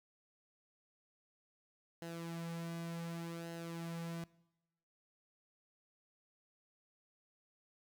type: tone with flanger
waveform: sawtooth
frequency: 167.6 Hz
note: E3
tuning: 29 cents sharp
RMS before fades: -44 dBFS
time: 2.02-4.24 s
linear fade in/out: 0 ms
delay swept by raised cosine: 0.85 to 3.75 ms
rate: 0.67 Hz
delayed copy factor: -0.6
effects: noise-tail reverb RT60 0.9 s tail -22 dB re dry